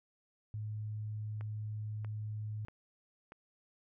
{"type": "tone", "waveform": "sine", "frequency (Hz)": 106.9, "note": "A2", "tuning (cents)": -49, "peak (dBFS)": -37, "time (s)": [0.54, 2.65], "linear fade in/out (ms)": 0}
{"type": "click train", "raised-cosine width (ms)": 0.5, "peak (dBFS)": -35, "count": 4, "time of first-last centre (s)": [1.41, 3.321], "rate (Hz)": 1.57}
{"effects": []}